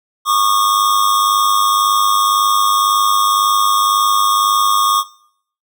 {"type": "tone pair together", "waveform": "square", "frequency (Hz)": [1106, 1207.9], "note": ["C#6", "D6"], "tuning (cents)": [-4, 48], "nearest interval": "major second", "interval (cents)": 152, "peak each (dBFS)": -15, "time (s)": [0.25, 5.04], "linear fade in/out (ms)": 50, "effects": ["noise-tail reverb RT60 0.6 s tail -18 dB re dry"]}